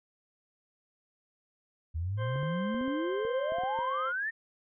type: exponential sweep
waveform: sine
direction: up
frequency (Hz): 77 to 1857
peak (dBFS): -30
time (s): 1.94-4.31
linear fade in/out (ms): 20
type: harmonic tone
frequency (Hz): 523.3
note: C5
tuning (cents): 0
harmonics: 1 / 2 / 3 / 4 / 6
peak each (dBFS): -36 / -40 / -43 / -50 / -49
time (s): 2.17-4.13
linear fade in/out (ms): 50
type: clicks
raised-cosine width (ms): 2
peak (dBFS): -33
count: 10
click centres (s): 2.359 / 2.431 / 2.745 / 2.812 / 2.88 / 3.251 / 3.521 / 3.585 / 3.636 / 3.789
effects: none